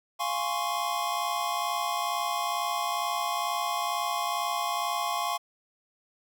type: chord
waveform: square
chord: Db major seventh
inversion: first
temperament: equal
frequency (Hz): 698.5 / 830.6 / 1046.5 / 1108.7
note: F5 / Ab5 / C6 / Db6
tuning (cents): 0 / 0 / 0 / 0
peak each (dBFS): -34 / -35 / -34 / -33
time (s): 0.19-5.38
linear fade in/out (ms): 20
effects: none